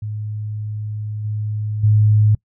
sine tone with level steps, 106.3 Hz, G#2, 41 cents sharp, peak -23 / -20 / -10 dBFS, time 0.02-2.35 s, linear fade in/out 5 ms, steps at 1.24 / 1.83 s, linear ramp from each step 10 ms, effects noise-tail reverb RT60 0.1 s tail -24 dB re dry

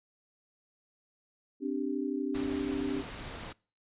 sine chord, C suspended second, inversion none, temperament just, 261.6 / 294.3 / 392.4 Hz, C4 / D4 / G4, 0 / +4 / +2 cents, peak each -34 / -33 / -37 dBFS, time 1.6-3.04 s, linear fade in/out 50 ms
pink noise, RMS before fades -42 dBFS, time 2.34-3.53 s, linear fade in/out 10 ms
effects noise-tail reverb RT60 0.4 s tail -25 dB re dry + resampled to 8000 Hz

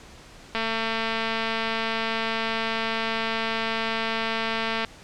click train, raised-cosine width 0.3 ms, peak -11 dBFS, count 968, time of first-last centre 0.55-4.848 s, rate 225 Hz, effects pink hiss -47 dBFS RMS until 5.03 s + low-pass 7000 Hz 12 dB/octave

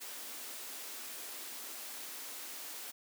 white high-pass noise, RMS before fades -45 dBFS, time 0-2.92 s, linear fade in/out 20 ms, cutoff 220 Hz, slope 96 dB/octave, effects none

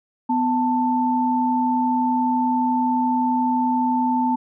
sine tone pair together, 250 / 885.8 Hz, B3 / A5, +21 / +11 cents, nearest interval octave + minor seventh, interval 2190 cents, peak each -20 dBFS, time 0.29-4.36 s, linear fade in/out 10 ms, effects none

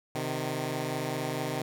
10% pulse tone pair together, 129 / 153.53 Hz, C3 / D#3, -24 / -23 cents, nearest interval minor third, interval 301 cents, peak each -25 dBFS, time 0.15-1.62 s, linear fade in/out 2 ms, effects none

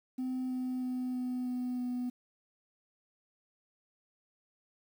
sine tone with pitch steps, 256.2 / 254.4 / 252.7 / 250.9 / 249.2 / 247.5 Hz, C4 / C4 / B3 / B3 / B3 / B3, -36 / -48 / +40 / +28 / +16 / +4 cents, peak -30 dBFS, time 0.18-2.1 s, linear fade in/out 10 ms, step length 320 ms, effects tanh soft clip ceiling -31 dBFS + 10-bit

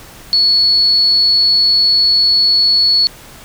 sine tone, 4400 Hz, C#8, 14 cents flat, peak -8 dBFS, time 0.33-3.07 s, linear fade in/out 0 ms, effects pink hiss -37 dBFS RMS until 3.44 s

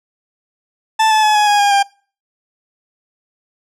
40% pulse tone with pitch steps, 880 / 865.9 / 852 / 838.3 / 824.9 / 811.6 / 798.6 Hz, A5 / A5 / G#5 / G#5 / G#5 / G#5 / G5, 0 / -28 / +44 / +16 / -12 / -40 / +32 cents, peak -9 dBFS, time 0.99-1.83 s, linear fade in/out 10 ms, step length 120 ms, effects noise-tail reverb RT60 0.4 s tail -24 dB re dry + low-pass 8000 Hz 12 dB/octave

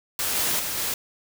white noise with level steps, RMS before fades -26 / -24 / -29 / -27 dBFS, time 0.19-0.94 s, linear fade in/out 2 ms, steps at 0.35 / 0.59 / 0.77 s, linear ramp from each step 5 ms, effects none

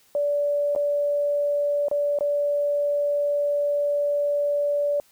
sine tone with dropouts, 579 Hz, D5, 25 cents flat, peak -20 dBFS, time 0.15-5 s, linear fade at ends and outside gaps 1 ms, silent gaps 0.751-0.761 / 1.884-1.913 / 2.188-2.208 s, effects white hiss -59 dBFS RMS until 5.11 s

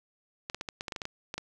clicks, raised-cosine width 0.2 ms, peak -18 dBFS, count 12, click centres 0.499 / 0.546 / 0.611 / 0.688 / 0.809 / 0.882 / 0.922 / 0.962 / 1.018 / 1.054 / 1.341 / 1.38 s, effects none

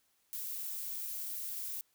violet noise, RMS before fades -40 dBFS, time 0.33-1.81 s, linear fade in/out 0 ms, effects white hiss -74 dBFS RMS until 1.94 s

